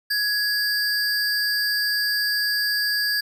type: tone pair together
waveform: square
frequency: 1670 / 4704 Hz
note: G#6 / D8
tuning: +9 / +2 cents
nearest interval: octave + tritone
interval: 1793 cents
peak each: -24 dBFS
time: 0.1-3.21 s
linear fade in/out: 10 ms
effects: 10-bit